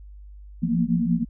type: tone cluster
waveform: sine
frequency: 169.6 / 175.6 / 228.6 / 238.3 Hz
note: E3 / F3 / A#3 / A#3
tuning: +50 / +10 / -34 / +38 cents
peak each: -25 dBFS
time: 0.62-1.25 s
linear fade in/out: 20 ms
effects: added 50 Hz sine -40 dBFS peak until 1.29 s